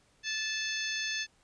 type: harmonic tone with a mistuned harmonic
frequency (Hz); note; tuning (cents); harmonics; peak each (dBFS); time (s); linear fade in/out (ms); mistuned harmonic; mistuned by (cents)
874; A5; -12; 2 / 3 / 4 / 5 / 6 / 7; -36 / -38 / -39 / -40 / -41 / -41; 0.23-1.27; 50; 7; +56
effects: pink hiss -67 dBFS RMS until 1.43 s + resampled to 22050 Hz